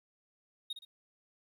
triangle tone with echo, 3729 Hz, A#7, in tune, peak -34 dBFS, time 0.7-0.73 s, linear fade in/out 5 ms, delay 60 ms, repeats 2, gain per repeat -8 dB, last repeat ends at 0.85 s, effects 12-bit

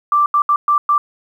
sine tone bursts at uneven times, 1174.7 Hz, D6, in tune, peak -10 dBFS, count 5, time 0.12-0.26 / 0.34-0.42 / 0.49-0.56 / 0.68-0.78 / 0.89-0.98 s, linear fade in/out 2 ms, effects 8-bit

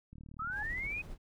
click train, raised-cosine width 5 ms, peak -38 dBFS, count 15, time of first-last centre 0.13-0.5 s, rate 37.8 Hz
sine tone with exponential growth, 839 Hz, G#5, 17 cents sharp, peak -39 dBFS, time 0.38-0.63 s, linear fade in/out 5 ms, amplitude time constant 54 ms
sine linear sweep, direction up, 1244 to 2538 Hz, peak -35 dBFS, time 0.39-1.02 s, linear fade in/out 10 ms
brown noise with tremolo, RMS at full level -43 dBFS, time 0.5-1.18 s, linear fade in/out 50 ms, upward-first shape triangle, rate 15 Hz, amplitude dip 45%
effects none

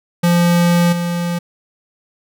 square tone with level steps, 173.1 Hz, F3, 15 cents flat, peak -11 / -18 dBFS, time 0.23-1.39 s, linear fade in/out 10 ms, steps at 0.92 s, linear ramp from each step 10 ms, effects none

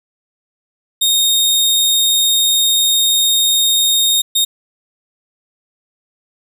sawtooth tone bursts at uneven times, 3703 Hz, A#7, 12 cents flat, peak -8 dBFS, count 2, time 1.01-4.22 / 4.35-4.45 s, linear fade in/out 10 ms, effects none

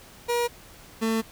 30% pulse tone pair in turn, 477.8 / 223.9 Hz, A#4 / A3, +43 / +30 cents, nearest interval octave + minor second, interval 1313 cents, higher first, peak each -20 dBFS, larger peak neither, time 0.28-0.48 / 1.01-1.22 s, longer second, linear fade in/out 20 ms, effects pink hiss -49 dBFS RMS until 1.31 s

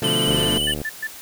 20% pulse chord, B half-diminished seventh, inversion none, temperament equal with one note detuned, 125.56 / 146.83 / 174.61 / 220 Hz, B2 / D3 / F3 / A3, +29 / 0 / 0 / 0 cents, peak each -22 dBFS, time 0.02-0.58 s, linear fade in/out 2 ms
square tone with vibrato, 2995 Hz, F#7, 20 cents sharp, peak -21 dBFS, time 0.04-0.74 s, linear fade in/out 2 ms, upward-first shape triangle, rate 17 Hz, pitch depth 48 cents each way
click train, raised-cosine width 2 ms, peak -16 dBFS, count 41, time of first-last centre 0.28-0.816 s, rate 74.6 Hz
sine tone bursts, 1760 Hz, A6, in tune, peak -23 dBFS, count 3, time 0.67-1.071 s, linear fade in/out 5 ms, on 47 ms, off 130 ms
effects white hiss -39 dBFS RMS until 1.21 s

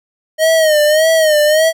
square tone with vibrato, 622.3 Hz, D#5, in tune, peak -9 dBFS, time 0.38-1.73 s, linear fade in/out 50 ms, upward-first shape sine, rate 1.7 Hz, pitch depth 78 cents each way, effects none

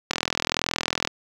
click train, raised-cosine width 0.2 ms, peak -4 dBFS, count 41, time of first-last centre 0.11-1.074 s, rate 41.5 Hz, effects high-pass 100 Hz 12 dB/octave + 7-bit

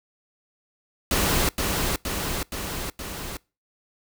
pink noise with echo, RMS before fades -22 dBFS, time 1.11-1.49 s, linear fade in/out 2 ms, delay 470 ms, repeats 4, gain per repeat -3 dB, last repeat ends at 3.37 s, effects noise-tail reverb RT60 0.3 s tail -24 dB re dry

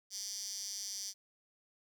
15% pulse tone with high-pass filter, 199.4 Hz, G3, 30 cents sharp, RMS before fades -42 dBFS, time 0.1-1.14 s, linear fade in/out 50 ms, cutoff 5400 Hz, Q 7.7, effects 11-bit

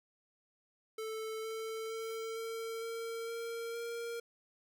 square tone with pitch steps, 440 / 444.3 / 448.7 / 453.2 / 457.6 / 462.1 / 466.7 Hz, A4 / A4 / A4 / A#4 / A#4 / A#4 / A#4, 0 / +17 / +34 / -49 / -32 / -15 / +2 cents, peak -39 dBFS, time 0.98-4.2 s, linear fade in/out 5 ms, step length 460 ms, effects none

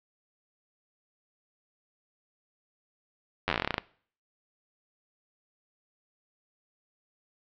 slowing click train, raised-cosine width 0.3 ms, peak -10 dBFS, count 15, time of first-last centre 3.48-3.781 s, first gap 10 ms, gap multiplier 1.11, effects noise-tail reverb RT60 0.5 s tail -21 dB re dry + low-pass 4000 Hz 12 dB/octave

